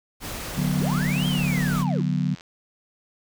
pink noise, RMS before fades -33 dBFS, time 0.2-1.85 s, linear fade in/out 50 ms
sine chord, B minor, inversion first, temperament equal with one note detuned, 146.83 / 183.4 / 246.9 Hz, D3 / F#3 / B3, 0 / -15 / 0 cents, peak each -24 / -24 / -29 dBFS, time 0.57-2.35 s, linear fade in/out 10 ms
triangle linear two-way sweep, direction up then down, 59 to 3241 to 232.7 Hz, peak -28 dBFS, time 0.77-2.03 s, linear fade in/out 20 ms, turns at 1.27 s
click train, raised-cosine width 0.2 ms, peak -27 dBFS, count 57, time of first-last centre 1.75-2.409 s, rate 85 Hz
effects none

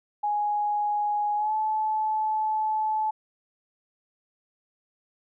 sine tone with pitch glide, 832 to 865.3 Hz, G#5 to A5, +3 to -29 cents, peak -23 dBFS, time 0.23-3.11 s, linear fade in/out 10 ms, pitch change +68 cents, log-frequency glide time 1.36-1.53 s, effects none

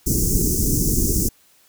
pink band-stop noise, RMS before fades -19 dBFS, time 0.06-1.29 s, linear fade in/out 10 ms, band 410 to 5700 Hz, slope 48 dB/octave, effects white hiss -56 dBFS RMS until 1.68 s

